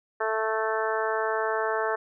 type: harmonic tone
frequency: 220 Hz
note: A3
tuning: in tune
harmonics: 2 / 3 / 4 / 5 / 6 / 7 / 8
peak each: -29 / -31 / -32 / -33 / -34 / -34 / -35 dBFS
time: 0.2-1.96 s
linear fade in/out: 10 ms
effects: none